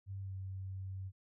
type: tone with pitch glide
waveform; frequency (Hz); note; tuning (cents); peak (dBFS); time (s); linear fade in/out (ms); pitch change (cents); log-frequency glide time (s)
sine; 97.4 to 95.29; G2 to G2; -11 to -49; -40; 0.06-1.12; 50; -38; 0.21-0.33
effects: none